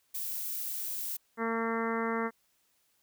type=noise; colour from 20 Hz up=violet; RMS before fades=-36 dBFS; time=0.14-1.17 s; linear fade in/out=10 ms
type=harmonic tone; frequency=227.6 Hz; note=A#3; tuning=41 cents flat; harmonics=1 / 2 / 3 / 4 / 5 / 6 / 7 / 8 / 9; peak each=-34 / -34 / -42 / -39 / -38 / -39 / -43 / -41 / -43 dBFS; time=1.37-2.31 s; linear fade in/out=50 ms
effects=white hiss -72 dBFS RMS until 3.02 s